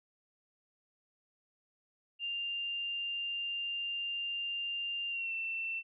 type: tone with pitch glide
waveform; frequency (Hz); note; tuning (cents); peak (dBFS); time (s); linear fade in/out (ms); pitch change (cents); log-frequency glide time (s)
sine; 2794 to 2685; F7 to E7; 0 to +31; -34; 2.19-5.83; 50; -69; 5.09-5.33
effects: none